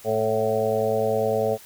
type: harmonic tone with a mistuned harmonic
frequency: 110 Hz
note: A2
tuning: in tune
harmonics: 1 / 2 / 4 / 5 / 6 / 7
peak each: -32 / -32 / -24 / -25 / -27 / -30 dBFS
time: 0.04-1.58 s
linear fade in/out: 50 ms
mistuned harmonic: 7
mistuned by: -26 cents
effects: white hiss -47 dBFS RMS until 1.65 s

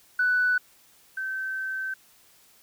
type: tone pair in turn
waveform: sine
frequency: 1489 / 1543.5 Hz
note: F#6 / G6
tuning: +11 / -27 cents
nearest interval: minor second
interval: 62 cents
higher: second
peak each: -19 / -28 dBFS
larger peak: first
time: 0.19-0.58 / 1.17-1.94 s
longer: second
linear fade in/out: 5 ms
effects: tanh soft clip ceiling -15 dBFS + white hiss -58 dBFS RMS until 2.62 s

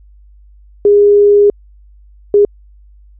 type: tone bursts at uneven times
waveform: sine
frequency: 409.4 Hz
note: G#4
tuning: 25 cents flat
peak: -4 dBFS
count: 2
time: 0.85-1.5 / 2.34-2.45 s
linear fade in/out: 2 ms
effects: added 50 Hz sine -39 dBFS peak until 3.19 s

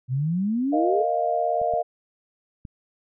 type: exponential sweep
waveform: sine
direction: up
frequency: 121.9 to 460 Hz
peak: -21 dBFS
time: 0.08-1.06 s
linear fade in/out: 50 ms
type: chord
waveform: sine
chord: Bb suspended fourth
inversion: none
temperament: just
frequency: 466.2 / 621.6 / 699.2 Hz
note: Bb4 / Eb5 / F5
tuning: 0 / -2 / +2 cents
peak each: -29 / -25 / -23 dBFS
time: 0.72-1.83 s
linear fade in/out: 20 ms
type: clicks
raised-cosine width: 5 ms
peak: -31 / -29 / -25 dBFS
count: 3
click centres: 1.616 / 1.738 / 2.652 s
effects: none

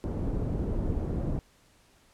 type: low-pass noise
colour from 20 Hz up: pink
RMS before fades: -30 dBFS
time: 0.04-1.39 s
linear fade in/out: 0 ms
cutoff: 370 Hz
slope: 12 dB/octave
effects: pink hiss -62 dBFS RMS until 2.13 s + low-pass 11000 Hz 12 dB/octave

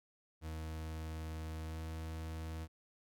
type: tone with pitch glide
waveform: 40% pulse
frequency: 79.4 to 80.23 Hz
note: D#2 to E2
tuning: +36 to -46 cents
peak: -40 dBFS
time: 0.41-2.68 s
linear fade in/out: 50 ms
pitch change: +18 cents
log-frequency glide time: 1.64-1.77 s
effects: none

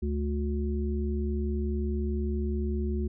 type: harmonic tone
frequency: 72.4 Hz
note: D2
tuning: 24 cents flat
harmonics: 1 / 3 / 5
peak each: -28 / -33 / -35 dBFS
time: 0.02-3.08 s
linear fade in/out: 10 ms
effects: none

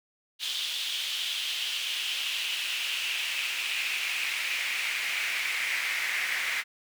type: noise with high-pass filter sweep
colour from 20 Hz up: brown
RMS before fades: -31 dBFS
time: 0.39-6.64 s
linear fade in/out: 50 ms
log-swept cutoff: 3400 to 2000 Hz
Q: 4
effects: none

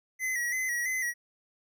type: tone with vibrato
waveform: square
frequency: 1975.5 Hz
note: B6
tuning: in tune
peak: -29 dBFS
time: 0.19-1.14 s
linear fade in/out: 50 ms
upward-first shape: square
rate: 3 Hz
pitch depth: 54 cents each way
effects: none

